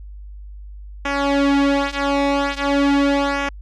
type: tone with flanger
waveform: sawtooth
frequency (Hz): 280.8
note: C#4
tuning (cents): +22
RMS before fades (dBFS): -18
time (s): 1.05-3.49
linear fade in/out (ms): 5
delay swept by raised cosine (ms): 0.23 to 4.23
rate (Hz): 0.42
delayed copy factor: -0.9
effects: added 50 Hz sine -33 dBFS peak until 3.61 s + low-pass 4000 Hz 12 dB/octave